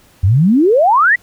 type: exponential sweep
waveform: sine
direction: up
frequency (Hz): 85.1 to 2027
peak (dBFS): -7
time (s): 0.23-1.16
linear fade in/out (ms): 10
effects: pink hiss -49 dBFS RMS until 1.22 s